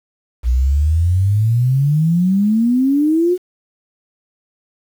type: exponential sweep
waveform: sine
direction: up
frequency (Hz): 58.27 to 370.1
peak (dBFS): -11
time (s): 0.43-3.38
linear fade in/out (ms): 50
effects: 7-bit